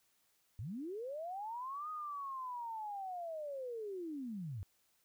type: linear two-way sweep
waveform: sine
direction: up then down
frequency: 87.3 to 1254 to 87.3 Hz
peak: -40 dBFS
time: 0.59-4.63 s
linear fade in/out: 0 ms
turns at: 1.9 s
effects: white hiss -75 dBFS RMS until 5.04 s